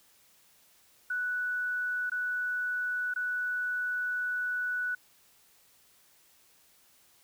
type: tone with dropouts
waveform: sine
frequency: 1480 Hz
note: F#6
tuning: in tune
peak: -29 dBFS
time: 1.1-4.95 s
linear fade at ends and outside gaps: 5 ms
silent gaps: 2.098-2.117 / 3.139-3.16 s
effects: white hiss -63 dBFS RMS until 7.23 s